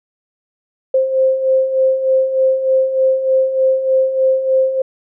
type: beating tone pair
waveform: sine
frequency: 523.3 / 526.6 Hz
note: C5 / C5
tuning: 0 / +11 cents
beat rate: 3.3 Hz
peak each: -19 / -12 dBFS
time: 0.94-4.82 s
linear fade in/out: 5 ms
effects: none